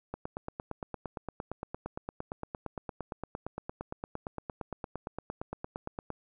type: click train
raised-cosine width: 1 ms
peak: -22 dBFS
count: 53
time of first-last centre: 0.14-6.103 s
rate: 8.72 Hz
effects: none